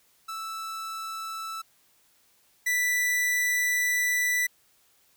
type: tone pair in turn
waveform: 45% pulse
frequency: 1318.5 / 1975.5 Hz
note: E6 / B6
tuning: 0 / 0 cents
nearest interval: perfect fifth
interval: 700 cents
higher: second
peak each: -33 / -23 dBFS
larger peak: second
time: 0.28-1.62 / 2.66-4.47 s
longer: second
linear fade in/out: 10 ms
effects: white hiss -64 dBFS RMS until 5.16 s